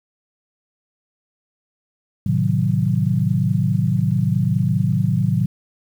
sine chord, A diminished seventh, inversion none, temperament equal, 110 / 130.81 / 155.56 / 185 Hz, A2 / C3 / Eb3 / Gb3, 0 / 0 / 0 / 0 cents, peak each -21 dBFS, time 2.26-5.46 s, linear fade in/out 5 ms, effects 8-bit

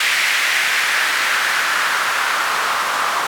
white noise with band-pass filter sweep, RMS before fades -18 dBFS, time 0-3.27 s, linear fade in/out 5 ms, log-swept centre 2100 to 1100 Hz, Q 2.2, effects none

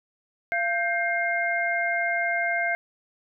sine tone cluster, 686 / 1572 / 2122 Hz, F5 / G6 / C7, -31 / +4 / +24 cents, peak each -27 dBFS, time 0.52-2.75 s, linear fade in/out 0 ms, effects none

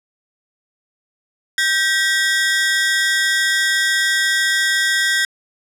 sawtooth ring-modulated tone, 1743 Hz, A6, 17 cents flat, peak -8 dBFS, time 1.58-5.25 s, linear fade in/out 2 ms, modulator 173 Hz, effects low-pass 10000 Hz 12 dB/octave

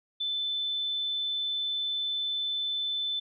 sine tone, 3520 Hz, A7, in tune, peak -28 dBFS, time 0.2-3.2 s, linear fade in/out 10 ms, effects none

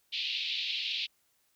white band-pass noise, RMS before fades -34 dBFS, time 0.12-1.07 s, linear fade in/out 20 ms, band 2500 to 4200 Hz, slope 48 dB/octave, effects white hiss -72 dBFS RMS until 1.55 s

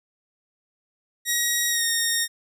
10% pulse tone with pitch glide, 1897 to 1850.5 Hz, A#6 to A#6, +30 to -13 cents, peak -12 dBFS, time 1.25-2.28 s, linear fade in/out 50 ms, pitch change -43 cents, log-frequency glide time 1.69-1.84 s, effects none

